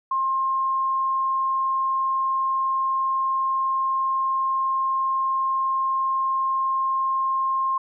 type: tone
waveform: sine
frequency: 1063 Hz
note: C6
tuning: 27 cents sharp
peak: -20 dBFS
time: 0.11-7.78 s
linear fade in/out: 5 ms
effects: none